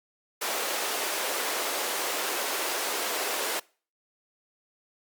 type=high-pass noise; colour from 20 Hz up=pink; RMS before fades=-30 dBFS; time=0.41-3.6 s; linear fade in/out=10 ms; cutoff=380 Hz; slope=24 dB/octave; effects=noise-tail reverb RT60 0.4 s tail -24 dB re dry + Opus 48 kbps